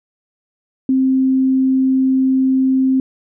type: tone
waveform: sine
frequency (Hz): 262.9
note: C4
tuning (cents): +8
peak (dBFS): -11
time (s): 0.89-3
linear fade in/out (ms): 2
effects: none